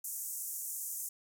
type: band-pass noise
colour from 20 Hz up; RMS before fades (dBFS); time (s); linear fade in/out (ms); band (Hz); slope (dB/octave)
white; -40; 0.04-1.09; 5; 6400 to 15000; 48
effects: none